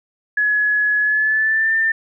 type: tone with pitch glide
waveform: sine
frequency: 1692 to 1792.6 Hz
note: G#6 to A6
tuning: +32 to +32 cents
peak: -14 dBFS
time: 0.37-1.92 s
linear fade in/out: 5 ms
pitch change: +100 cents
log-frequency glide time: 1-1.74 s
effects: none